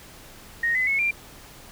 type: tone with pitch steps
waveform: sine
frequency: 1864.7 / 2022 / 2192 / 2377 Hz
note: A#6 / B6 / C#7 / D7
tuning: 0 / +40 / -20 / +20 cents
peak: -20 dBFS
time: 0.63-1.11 s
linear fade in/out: 5 ms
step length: 120 ms
effects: pink hiss -46 dBFS RMS until 1.71 s